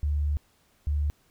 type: tone pair in turn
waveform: sine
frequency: 73.42 / 73.42 Hz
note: D2 / D2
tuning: 0 / 0 cents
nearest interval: unison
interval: 0 cents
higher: neither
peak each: -23 dBFS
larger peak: neither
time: 0.03-0.37 / 0.87-1.1 s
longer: first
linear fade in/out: 0 ms
effects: pink hiss -65 dBFS RMS until 1.3 s